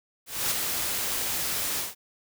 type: noise with ADSR envelope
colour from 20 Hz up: white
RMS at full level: -25 dBFS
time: 0.26-1.95 s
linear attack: 250 ms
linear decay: 14 ms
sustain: -4 dB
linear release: 160 ms
effects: none